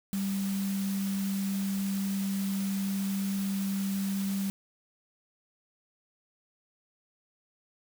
sine tone in noise, 195.8 Hz, G3, 2 cents flat, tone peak -28 dBFS, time 0.13-4.5 s, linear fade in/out 0 ms, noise white, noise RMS -42 dBFS, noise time 0.13-4.5 s, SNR +11 dB, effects none

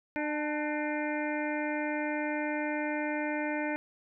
harmonic tone with a mistuned harmonic, 300 Hz, D4, 37 cents sharp, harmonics 1 / 2 / 3 / 5 / 6 / 7 / 8, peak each -33 / -36 / -38 / -40 / -41 / -41 / -42 dBFS, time 0.16-3.76 s, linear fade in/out 0 ms, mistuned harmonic 3, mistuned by -32 cents, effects none

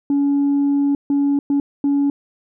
sine tone bursts at uneven times, 282.6 Hz, C#4, 34 cents sharp, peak -12 dBFS, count 4, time 0.1-0.95 / 1.1-1.39 / 1.5-1.6 / 1.84-2.1 s, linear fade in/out 2 ms, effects tanh soft clip ceiling -12 dBFS

